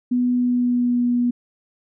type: tone with pitch glide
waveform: sine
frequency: 246.9 to 242.9 Hz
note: B3 to B3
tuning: 0 to -29 cents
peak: -16 dBFS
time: 0.11-1.31 s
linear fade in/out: 10 ms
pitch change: -29 cents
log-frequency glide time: 0.34-1.04 s
effects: none